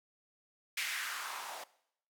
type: noise with band-pass filter sweep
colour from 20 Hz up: blue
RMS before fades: -40 dBFS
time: 0.77-1.64 s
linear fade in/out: 5 ms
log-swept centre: 2300 to 680 Hz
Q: 2.6
effects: noise-tail reverb RT60 0.7 s tail -19 dB re dry